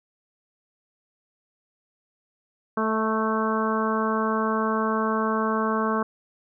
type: harmonic tone with a mistuned harmonic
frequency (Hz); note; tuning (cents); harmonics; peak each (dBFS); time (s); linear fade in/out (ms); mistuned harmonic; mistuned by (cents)
220; A3; 0; 1 / 2 / 3 / 4 / 5 / 6 / 7; -26 / -28 / -32 / -33 / -27 / -32 / -34; 2.77-6.03; 5; 3; -17
effects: none